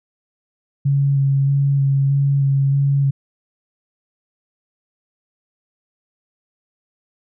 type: tone with vibrato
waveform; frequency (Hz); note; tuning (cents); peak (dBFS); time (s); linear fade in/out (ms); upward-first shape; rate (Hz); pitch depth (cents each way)
sine; 138.59; C#3; 0; -13; 0.85-3.11; 10; square; 1.6; 13
effects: none